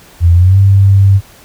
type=tone with pitch glide; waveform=sine; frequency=85.4 to 98.1 Hz; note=F2 to G2; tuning=-38 to +2 cents; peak=-3 dBFS; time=0.2-1.21 s; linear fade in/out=50 ms; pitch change=+240 cents; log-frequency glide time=0.33-0.58 s; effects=pink hiss -40 dBFS RMS until 1.44 s